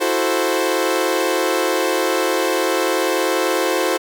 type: chord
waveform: sawtooth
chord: F# half-diminished seventh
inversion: third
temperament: equal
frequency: 329.6 / 370 / 440 / 523.3 Hz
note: E4 / F#4 / A4 / C5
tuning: 0 / 0 / 0 / 0 cents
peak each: -19 / -18 / -20 / -17 dBFS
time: 0-3.98 s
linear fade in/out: 20 ms
effects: none